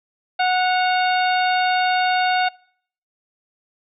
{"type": "harmonic tone with a mistuned harmonic", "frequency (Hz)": 735, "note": "F#5", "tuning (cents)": -12, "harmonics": [1, 2, 3, 4, 5, 6], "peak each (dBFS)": [-17, -23, -27, -29, -31, -33], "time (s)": [0.39, 2.49], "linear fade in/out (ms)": 10, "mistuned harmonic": 4, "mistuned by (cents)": -88, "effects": ["noise-tail reverb RT60 0.6 s tail -25 dB re dry"]}